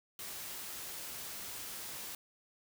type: noise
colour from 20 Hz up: white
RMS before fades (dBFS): -44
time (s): 0.19-2.15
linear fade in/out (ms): 2
effects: none